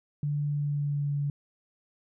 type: tone with pitch glide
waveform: sine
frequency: 146.2 to 143.44 Hz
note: D3 to D3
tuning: -7 to -40 cents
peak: -26 dBFS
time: 0.23-1.3 s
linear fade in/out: 2 ms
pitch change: -33 cents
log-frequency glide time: 0.45-1.13 s
effects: none